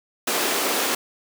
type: high-pass noise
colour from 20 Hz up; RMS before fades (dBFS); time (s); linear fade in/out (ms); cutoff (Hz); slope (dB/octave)
pink; -23; 0.27-0.95; 5; 280; 24
effects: none